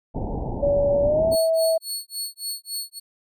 pink low-pass noise, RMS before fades -28 dBFS, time 0.14-1.36 s, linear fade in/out 20 ms, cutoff 900 Hz, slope 96 dB/octave
sine tone with pitch glide, 570 to 651 Hz, C#5 to E5, +48 to -22 cents, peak -17 dBFS, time 0.62-1.78 s, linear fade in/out 10 ms, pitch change +230 cents, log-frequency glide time 1.02-1.26 s
20% pulse tone with tremolo, 4388 Hz, C#8, 18 cents flat, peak -20 dBFS, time 1.31-3 s, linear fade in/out 20 ms, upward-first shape sine, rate 3.6 Hz, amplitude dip 100%
effects none

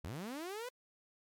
sawtooth linear sweep, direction up, 66 to 512 Hz, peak -37 dBFS, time 0.04-0.69 s, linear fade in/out 5 ms, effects MP3 96 kbps

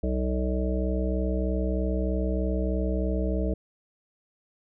harmonic tone, 63.2 Hz, B1, 41 cents sharp, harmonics 1 / 3 / 5 / 7 / 9 / 10, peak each -26 / -31 / -33 / -34 / -36 / -36 dBFS, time 0.03-3.54 s, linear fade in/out 5 ms, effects none

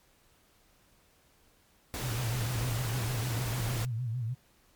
pink noise, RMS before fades -37 dBFS, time 1.94-3.85 s, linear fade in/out 0 ms
sine tone with vibrato, 118.9 Hz, A#2, 35 cents sharp, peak -30 dBFS, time 2.02-4.35 s, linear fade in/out 20 ms, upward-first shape sine, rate 6.6 Hz, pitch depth 130 cents each way
effects pink hiss -65 dBFS RMS until 4.75 s + MP3 96 kbps

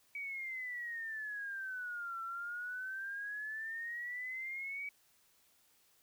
sine exponential two-way sweep, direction down then up, 2281 to 1341 to 2281 Hz, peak -39 dBFS, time 0.15-4.89 s, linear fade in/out 2 ms, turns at 2.21 s, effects white hiss -70 dBFS RMS until 6.02 s

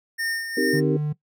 square tone with tremolo, 1823 Hz, A#6, 39 cents flat, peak -24 dBFS, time 0.18-0.81 s, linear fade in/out 20 ms, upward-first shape sine, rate 2.5 Hz, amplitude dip 55%
sine chord, C minor seventh, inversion none, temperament equal, 261.6 / 311.1 / 392 / 466.2 Hz, C4 / Eb4 / G4 / Bb4, 0 / 0 / 0 / 0 cents, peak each -25 dBFS, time 0.57-0.97 s, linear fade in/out 5 ms
triangle tone, 150 Hz, D3, 37 cents sharp, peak -20 dBFS, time 0.73-1.13 s, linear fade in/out 10 ms
effects noise-tail reverb RT60 0.1 s tail -18 dB re dry

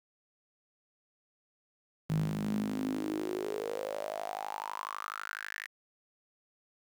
sawtooth tone with high-pass filter sweep, 52 Hz, G#1, 3 cents sharp, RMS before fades -36 dBFS, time 2.09-5.67 s, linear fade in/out 10 ms, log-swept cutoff 150 to 1900 Hz, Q 7.8, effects 10-bit

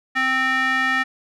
square tone with band-pass filter, 261.6 Hz, C4, in tune, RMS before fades -20 dBFS, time 0.15-1.04 s, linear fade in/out 20 ms, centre 1800 Hz, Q 3.5, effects none

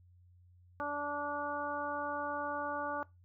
harmonic tone, 290.5 Hz, D4, 19 cents flat, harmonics 1 / 2 / 3 / 4 / 5, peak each -44 / -40 / -40 / -40 / -42 dBFS, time 0.8-3.03 s, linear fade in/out 0 ms, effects noise-tail reverb RT60 0.2 s tail -20 dB re dry + added 89 Hz sine -59 dBFS peak until 3.24 s

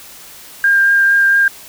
sine tone with vibrato, 1601 Hz, G6, 36 cents sharp, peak -8 dBFS, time 0.64-1.48 s, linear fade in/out 2 ms, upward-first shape triangle, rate 4.4 Hz, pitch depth 13 cents each way, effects white hiss -37 dBFS RMS until 1.68 s

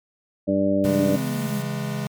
harmonic tone, 98 Hz, G2, in tune, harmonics 1 / 2 / 3 / 4 / 5 / 6, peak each -33 / -23 / -22 / -32 / -32 / -22 dBFS, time 0.47-1.17 s, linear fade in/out 20 ms
white noise, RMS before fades -40 dBFS, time 0.84-1.62 s, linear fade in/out 0 ms
square chord, C# minor, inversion none, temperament equal with one note detuned, 136.76 / 164.81 / 207.7 Hz, C#3 / E3 / G#3, -23 / 0 / 0 cents, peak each -29 / -33 / -30 dBFS, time 0.85-2.07 s, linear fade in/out 0 ms
sine linear sweep, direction down, 292.6 to 194.7 Hz, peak -27 dBFS, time 0.99-1.64 s, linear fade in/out 10 ms
effects MP3 96 kbps

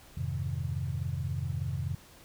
sine chord, F minor seventh, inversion none, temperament equal, 87.31 / 103.83 / 130.81 / 155.56 Hz, F2 / Ab2 / C3 / Eb3, 0 / 0 / 0 / 0 cents, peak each -35 / -38 / -34 / -39 dBFS, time 0.17-1.95 s, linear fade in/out 5 ms, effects pink hiss -55 dBFS RMS until 2.24 s

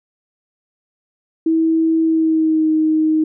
sine tone with pitch glide, 323.8 to 313.1 Hz, E4 to D#4, -31 to +11 cents, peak -12 dBFS, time 1.46-3.24 s, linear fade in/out 5 ms, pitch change -58 cents, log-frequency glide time 2.03-2.7 s, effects none

